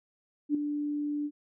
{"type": "tone with ADSR envelope", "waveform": "sine", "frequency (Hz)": 293.7, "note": "D4", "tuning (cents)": 0, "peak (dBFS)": -21, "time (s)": [0.49, 1.31], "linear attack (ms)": 57, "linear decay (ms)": 4, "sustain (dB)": -8, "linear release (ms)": 56, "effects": []}